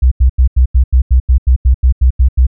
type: tone bursts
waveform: sine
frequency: 63.4 Hz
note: B1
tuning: 46 cents sharp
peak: -4 dBFS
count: 14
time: 0.02-2.468 s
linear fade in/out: 10 ms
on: 95 ms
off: 86 ms
effects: none